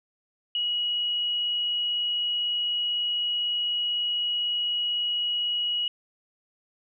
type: tone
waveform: sine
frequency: 2909 Hz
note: F#7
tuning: 30 cents flat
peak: -24 dBFS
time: 0.55-5.88 s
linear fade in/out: 2 ms
effects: none